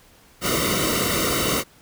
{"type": "noise with comb filter", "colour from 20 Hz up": "pink", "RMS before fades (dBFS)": -22, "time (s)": [0.41, 1.64], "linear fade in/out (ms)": 50, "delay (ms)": 1.2, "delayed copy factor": -0.95, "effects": ["pink hiss -53 dBFS RMS until 1.81 s"]}